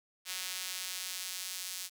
sawtooth tone with high-pass filter sweep, 184.5 Hz, F#3, 5 cents flat, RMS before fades -40 dBFS, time 0.25-1.9 s, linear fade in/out 50 ms, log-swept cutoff 3100 to 4800 Hz, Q 0.74, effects none

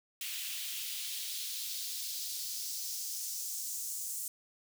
white noise with high-pass filter sweep, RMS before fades -39 dBFS, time 0.21-4.28 s, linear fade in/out 2 ms, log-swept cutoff 2600 to 7600 Hz, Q 1.9, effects none

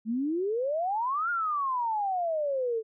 sine exponential two-way sweep, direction up then down, 212.7 to 1436 to 433.1 Hz, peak -26 dBFS, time 0.05-2.83 s, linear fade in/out 50 ms, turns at 1.3 s, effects none

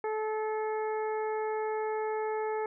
harmonic tone, 433.3 Hz, A4, 27 cents flat, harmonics 1 / 2 / 3 / 4 / 5, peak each -31 / -35 / -44 / -46 / -47 dBFS, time 0.04-2.66 s, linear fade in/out 2 ms, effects none

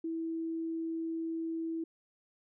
sine tone, 327.2 Hz, E4, 13 cents flat, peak -33 dBFS, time 0.04-1.84 s, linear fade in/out 5 ms, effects none

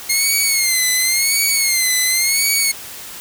10% pulse tone with vibrato, 2131 Hz, C7, 31 cents sharp, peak -5 dBFS, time 0.09-2.72 s, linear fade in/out 10 ms, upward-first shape sine, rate 0.93 Hz, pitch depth 100 cents each way, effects white hiss -33 dBFS RMS until 3.2 s

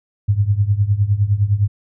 sine tone with tremolo, 102.3 Hz, G#2, 26 cents flat, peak -9 dBFS, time 0.28-1.68 s, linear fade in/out 10 ms, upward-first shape triangle, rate 9.8 Hz, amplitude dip 90%, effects none

